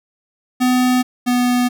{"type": "tone pair in turn", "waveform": "square", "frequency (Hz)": [251.6, 246.6], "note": ["B3", "B3"], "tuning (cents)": [32, -2], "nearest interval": "unison", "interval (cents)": 34, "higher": "first", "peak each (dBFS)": [-13, -14], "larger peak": "first", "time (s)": [[0.6, 1.03], [1.26, 1.69]], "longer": "neither", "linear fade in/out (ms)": 20, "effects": []}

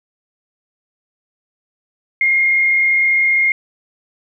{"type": "tone with frequency modulation", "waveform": "sine", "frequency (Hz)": 2132, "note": "C7", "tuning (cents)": 32, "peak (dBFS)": -11, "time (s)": [2.21, 3.52], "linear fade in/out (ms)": 2, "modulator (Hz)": 35.2, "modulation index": 0.66, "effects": []}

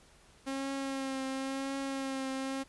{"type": "tone with vibrato", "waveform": "sawtooth", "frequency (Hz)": 269.3, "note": "C#4", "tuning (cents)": -50, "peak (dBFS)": -30, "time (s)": [0.46, 2.64], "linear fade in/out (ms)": 20, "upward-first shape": "triangle", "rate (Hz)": 0.95, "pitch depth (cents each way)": 28, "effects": ["pink hiss -61 dBFS RMS until 2.68 s", "resampled to 24000 Hz"]}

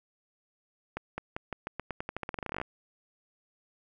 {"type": "accelerating click train", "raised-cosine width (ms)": 0.5, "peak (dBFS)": -19, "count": 23, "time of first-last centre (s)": [0.97, 2.615], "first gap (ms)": 210, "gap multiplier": 0.88, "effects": []}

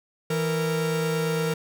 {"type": "tone pair together", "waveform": "45% pulse", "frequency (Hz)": [163.7, 462.3], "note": ["E3", "A#4"], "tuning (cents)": [-12, -14], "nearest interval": "octave + tritone", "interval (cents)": 1798, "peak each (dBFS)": -26, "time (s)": [0.3, 1.54], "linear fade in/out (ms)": 5, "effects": []}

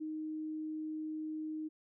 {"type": "tone", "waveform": "sine", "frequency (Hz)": 311.1, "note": "D#4", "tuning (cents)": 0, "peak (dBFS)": -37, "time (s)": [0, 1.69], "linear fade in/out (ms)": 20, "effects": []}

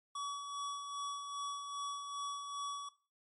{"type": "tone with tremolo", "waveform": "square", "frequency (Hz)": 1136, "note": "C#6", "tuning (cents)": 42, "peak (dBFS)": -38, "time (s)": [0.15, 2.89], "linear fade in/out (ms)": 5, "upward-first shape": "sine", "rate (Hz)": 2.5, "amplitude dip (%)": 45, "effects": ["noise-tail reverb RT60 0.4 s tail -18 dB re dry", "MP3 48 kbps"]}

